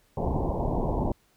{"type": "low-pass noise", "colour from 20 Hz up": "pink", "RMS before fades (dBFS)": -27, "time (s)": [0.17, 1.12], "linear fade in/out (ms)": 5, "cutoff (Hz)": 990, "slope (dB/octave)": 96, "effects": ["pink hiss -65 dBFS RMS until 1.36 s"]}